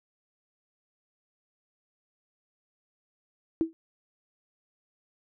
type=tone with exponential decay; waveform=sine; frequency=325.9 Hz; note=E4; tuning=20 cents flat; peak=-18 dBFS; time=3.61-3.73 s; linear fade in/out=0 ms; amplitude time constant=26 ms; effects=none